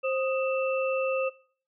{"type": "tone cluster", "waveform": "sine", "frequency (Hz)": [528, 1246, 2664], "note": ["C5", "D#6", "E7"], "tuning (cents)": [16, 2, 18], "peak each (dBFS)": [-26, -35, -33], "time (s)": [0.03, 1.3], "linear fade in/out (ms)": 20, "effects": ["noise-tail reverb RT60 0.5 s tail -22 dB re dry"]}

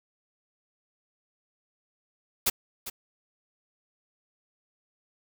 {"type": "noise with echo", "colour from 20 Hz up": "white", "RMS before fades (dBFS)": -23, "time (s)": [2.46, 2.5], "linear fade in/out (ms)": 10, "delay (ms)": 400, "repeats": 1, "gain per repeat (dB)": -13, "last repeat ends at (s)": 2.9, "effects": []}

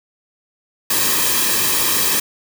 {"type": "noise with comb filter", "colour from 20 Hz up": "white", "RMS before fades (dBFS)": -17, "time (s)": [0.9, 2.2], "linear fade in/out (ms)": 5, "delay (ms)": 1.4, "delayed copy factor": -0.65, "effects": []}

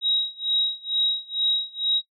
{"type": "tone with tremolo", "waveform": "sine", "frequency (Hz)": 3816, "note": "A#7", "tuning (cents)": 40, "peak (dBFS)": -18, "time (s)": [0.01, 2.02], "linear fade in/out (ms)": 50, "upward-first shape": "sine", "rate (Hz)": 2.2, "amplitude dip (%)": 95, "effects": ["noise-tail reverb RT60 0.1 s tail -20 dB re dry"]}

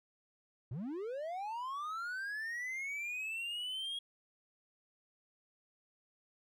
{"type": "linear sweep", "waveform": "triangle", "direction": "up", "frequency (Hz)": [103.83, 3300], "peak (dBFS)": -36, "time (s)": [0.71, 3.99], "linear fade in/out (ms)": 5, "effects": []}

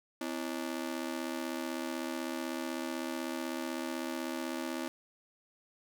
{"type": "ring-modulated tone", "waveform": "sawtooth", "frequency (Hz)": 293.7, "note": "D4", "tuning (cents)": 0, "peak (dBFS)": -28, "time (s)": [0.21, 4.88], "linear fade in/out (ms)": 0, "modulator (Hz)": 38, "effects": []}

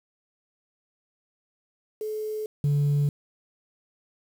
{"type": "tone pair in turn", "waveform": "sine", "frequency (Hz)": [430.1, 144.4], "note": ["A4", "D3"], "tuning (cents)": [-39, -29], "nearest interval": "octave + perfect fifth", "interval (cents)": 1890, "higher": "first", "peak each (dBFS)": [-28, -17], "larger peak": "second", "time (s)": [[2.01, 2.46], [2.64, 3.09]], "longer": "neither", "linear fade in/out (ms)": 2, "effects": ["tanh soft clip ceiling -19 dBFS", "8-bit"]}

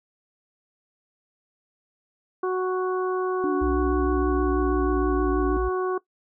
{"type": "harmonic tone", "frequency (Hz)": 370, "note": "F#4", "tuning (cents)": 0, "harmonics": [1, 2, 3, 4], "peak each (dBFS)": [-23, -34, -30, -38], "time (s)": [2.43, 5.98], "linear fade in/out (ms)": 5}
{"type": "tone with vibrato", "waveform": "sine", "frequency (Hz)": 293.7, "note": "D4", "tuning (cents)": 0, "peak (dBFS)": -24, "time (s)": [3.44, 5.57], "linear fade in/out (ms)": 0, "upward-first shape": "sine", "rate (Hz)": 6.3, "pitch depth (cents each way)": 42}
{"type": "tone with pitch glide", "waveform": "sine", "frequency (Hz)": [63, 56.78], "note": ["B1", "A#1"], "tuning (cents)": [35, -45], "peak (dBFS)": -26, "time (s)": [3.61, 5.69], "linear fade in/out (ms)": 10, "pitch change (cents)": -180, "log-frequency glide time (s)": [4.15, 5.25]}
{"effects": ["noise-tail reverb RT60 0.1 s tail -19 dB re dry"]}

